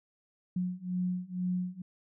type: beating tone pair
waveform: sine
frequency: 180 / 182.1 Hz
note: F#3 / F#3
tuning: -47 / -27 cents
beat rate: 2.1 Hz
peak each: -34 / -33 dBFS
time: 0.56-1.82 s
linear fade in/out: 5 ms
effects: none